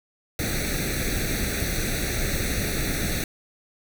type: noise with comb filter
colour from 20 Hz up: pink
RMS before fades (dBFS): -26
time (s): 0.39-3.24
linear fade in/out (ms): 2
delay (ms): 0.49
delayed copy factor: +0.95
effects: none